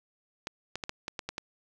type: clicks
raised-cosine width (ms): 0.2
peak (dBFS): -17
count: 8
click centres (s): 0.471 / 0.756 / 0.838 / 0.894 / 1.081 / 1.192 / 1.29 / 1.381
effects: none